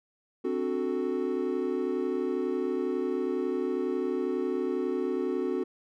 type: chord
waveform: triangle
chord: D dominant seventh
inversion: third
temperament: equal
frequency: 261.6 / 293.7 / 370 / 440 Hz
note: C4 / D4 / F#4 / A4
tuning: 0 / 0 / 0 / 0 cents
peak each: -31 / -34 / -28 / -32 dBFS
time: 0.44-5.64 s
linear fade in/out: 10 ms
effects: none